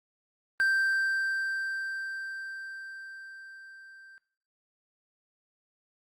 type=tone with level ramp; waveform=triangle; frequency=1568 Hz; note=G6; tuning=in tune; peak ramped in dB=-20 to -48 dBFS; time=0.6-4.18 s; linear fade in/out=0 ms; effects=noise-tail reverb RT60 0.5 s tail -20 dB re dry + Opus 32 kbps